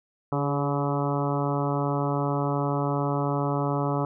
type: harmonic tone with a mistuned harmonic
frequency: 142.7 Hz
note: D3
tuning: 49 cents flat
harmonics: 1 / 2 / 3 / 4 / 5 / 6 / 7 / 8 / 9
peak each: -27 / -30 / -32 / -33 / -34 / -35 / -35 / -36 / -37 dBFS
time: 0.32-4.05 s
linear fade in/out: 2 ms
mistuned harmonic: 3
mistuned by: -29 cents
effects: none